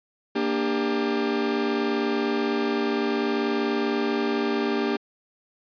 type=chord; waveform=40% pulse; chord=G minor; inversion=first; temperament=equal with one note detuned; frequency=233.1 / 293.7 / 397.9 Hz; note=Bb3 / D4 / G4; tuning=0 / 0 / +26 cents; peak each=-27 / -27 / -25 dBFS; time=0.35-4.97 s; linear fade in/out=10 ms; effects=resampled to 11025 Hz